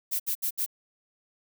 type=noise bursts; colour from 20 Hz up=violet; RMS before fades=-28 dBFS; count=4; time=0.11-0.663 s; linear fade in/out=20 ms; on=88 ms; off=67 ms; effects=none